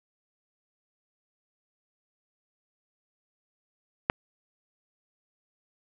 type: click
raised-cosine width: 0.5 ms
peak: -6 dBFS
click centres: 4.099 s
effects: none